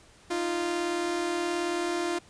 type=tone pair together; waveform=sawtooth; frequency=308.4 / 347.1 Hz; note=D#4 / F4; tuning=-15 / -11 cents; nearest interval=major second; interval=204 cents; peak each=-31 / -24 dBFS; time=0.3-2.19 s; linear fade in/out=10 ms; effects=pink hiss -56 dBFS RMS until 2.29 s + resampled to 22050 Hz